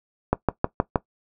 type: click train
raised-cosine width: 1 ms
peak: -4 dBFS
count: 5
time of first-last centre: 0.33-0.958 s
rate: 6.37 Hz
effects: noise-tail reverb RT60 0.1 s tail -18 dB re dry